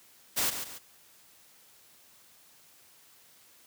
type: noise with echo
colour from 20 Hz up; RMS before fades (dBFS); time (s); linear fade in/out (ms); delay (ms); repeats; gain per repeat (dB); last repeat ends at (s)
white; -28; 0.36-0.51; 20; 140; 2; -8; 0.79
effects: white hiss -59 dBFS RMS until 3.66 s + high-pass 60 Hz 12 dB/octave